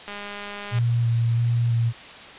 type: click train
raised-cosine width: 0.3 ms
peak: -19 dBFS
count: 145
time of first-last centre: 0.08-0.786 s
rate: 204 Hz
type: tone with vibrato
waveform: sine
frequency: 117.3 Hz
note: A#2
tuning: 11 cents sharp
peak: -18 dBFS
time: 0.71-1.93 s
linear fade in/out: 50 ms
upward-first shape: square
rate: 1.5 Hz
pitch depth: 14 cents each way
effects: white hiss -41 dBFS RMS until 2.38 s + resampled to 8000 Hz